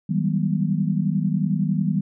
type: tone cluster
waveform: sine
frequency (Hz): 158.4 / 190.2 / 201.3 / 241.9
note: D#3 / F#3 / G3 / B3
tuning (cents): +31 / +48 / +46 / -36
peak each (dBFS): -23 / -23 / -26 / -29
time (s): 0.09-2.01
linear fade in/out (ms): 10
effects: none